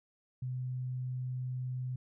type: tone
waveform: sine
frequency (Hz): 127.1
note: C3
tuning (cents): -50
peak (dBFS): -34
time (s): 0.42-1.96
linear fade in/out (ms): 5
effects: none